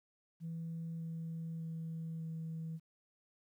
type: tone with pitch steps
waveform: sine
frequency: 164.81 / 163.77 / 162.73 / 161.7 Hz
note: E3 / E3 / E3 / E3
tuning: 0 / -11 / -22 / -33 cents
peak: -38 dBFS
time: 0.4-2.8 s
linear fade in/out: 50 ms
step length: 600 ms
effects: tanh soft clip ceiling -36 dBFS + 12-bit